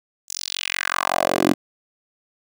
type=tone with high-pass filter sweep; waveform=10% pulse; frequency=45.43 Hz; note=F#1; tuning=31 cents flat; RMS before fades=-22 dBFS; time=0.28-1.54 s; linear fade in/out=20 ms; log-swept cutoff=7000 to 270 Hz; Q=2.9; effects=none